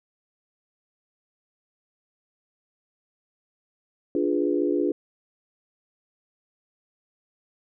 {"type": "chord", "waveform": "sine", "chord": "D diminished seventh", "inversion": "none", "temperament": "equal", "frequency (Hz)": [293.7, 349.2, 415.3, 493.9], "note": ["D4", "F4", "Ab4", "Cb5"], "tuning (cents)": [0, 0, 0, 0], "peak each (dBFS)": [-25, -25, -27, -31], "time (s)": [4.15, 4.92], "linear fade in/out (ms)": 2, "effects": []}